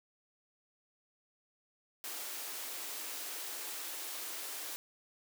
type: high-pass noise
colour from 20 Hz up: white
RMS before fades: -42 dBFS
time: 2.04-4.76 s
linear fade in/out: 0 ms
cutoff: 270 Hz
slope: 96 dB/octave
effects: none